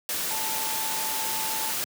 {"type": "tone in noise", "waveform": "sine", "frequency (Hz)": 880, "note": "A5", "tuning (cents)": 0, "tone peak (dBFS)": -34, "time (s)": [0.31, 1.71], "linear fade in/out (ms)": 0, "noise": "white", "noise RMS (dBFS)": -29, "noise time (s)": [0.09, 1.84], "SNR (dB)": -8, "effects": ["high-pass 150 Hz 12 dB/octave"]}